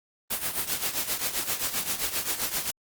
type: noise with tremolo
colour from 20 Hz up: white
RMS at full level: -26 dBFS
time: 0.3-2.71 s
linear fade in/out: 10 ms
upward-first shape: triangle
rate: 7.6 Hz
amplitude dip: 80%
effects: Opus 32 kbps